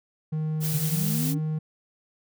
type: tone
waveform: triangle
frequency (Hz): 155.6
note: D#3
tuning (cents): 0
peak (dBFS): -23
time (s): 0.32-1.59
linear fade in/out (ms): 10
type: noise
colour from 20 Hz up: blue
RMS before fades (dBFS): -31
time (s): 0.6-1.35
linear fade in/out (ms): 50
type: exponential sweep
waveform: sine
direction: up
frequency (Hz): 132.8 to 298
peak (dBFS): -28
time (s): 0.72-1.39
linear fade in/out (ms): 20
effects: none